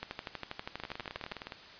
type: two click trains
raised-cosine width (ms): 0.3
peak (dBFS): -24 / -21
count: 15 / 17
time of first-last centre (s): 0.8-1.522 / 0.03-1.32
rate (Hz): 19.4 / 12.4
effects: white hiss -51 dBFS RMS until 1.79 s + resampled to 11025 Hz